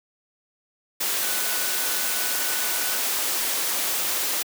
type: tone in noise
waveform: sine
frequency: 1484 Hz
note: F#6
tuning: 5 cents sharp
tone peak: -36 dBFS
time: 1.22-2.98 s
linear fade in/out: 10 ms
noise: white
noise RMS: -25 dBFS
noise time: 1-4.43 s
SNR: -14 dB
effects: high-pass 300 Hz 12 dB/octave